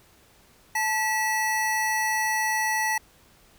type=tone pair together; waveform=square; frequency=874 / 1942.9 Hz; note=A5 / B6; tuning=-12 / -29 cents; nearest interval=octave + major second; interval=1383 cents; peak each=-27 / -26 dBFS; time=0.75-2.98 s; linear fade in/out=5 ms; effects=pink hiss -57 dBFS RMS until 3.58 s